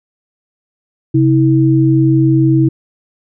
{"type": "tone pair together", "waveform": "sine", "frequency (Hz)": [133.7, 322.6], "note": ["C3", "E4"], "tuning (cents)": [38, -37], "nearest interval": "octave + minor third", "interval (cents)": 1525, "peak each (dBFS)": -10, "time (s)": [1.14, 2.69], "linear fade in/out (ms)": 10, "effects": []}